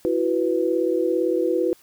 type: chord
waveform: sine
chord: E suspended second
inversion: none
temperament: equal with one note detuned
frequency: 332.3 / 370 / 493.9 Hz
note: E4 / F#4 / B4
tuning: +14 / 0 / 0 cents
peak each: -23 dBFS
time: 0.05-1.73 s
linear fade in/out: 0 ms
effects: white hiss -55 dBFS RMS until 1.82 s